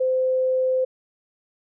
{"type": "tone", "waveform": "sine", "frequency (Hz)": 516, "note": "C5", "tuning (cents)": -24, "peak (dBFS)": -18, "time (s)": [0, 0.85], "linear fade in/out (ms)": 10, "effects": []}